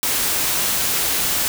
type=noise; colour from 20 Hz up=white; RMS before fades=-20 dBFS; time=0.03-1.48 s; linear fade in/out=0 ms; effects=none